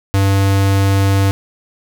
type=tone; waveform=square; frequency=98 Hz; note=G2; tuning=in tune; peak=-11 dBFS; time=0.14-1.31 s; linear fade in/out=0 ms; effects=none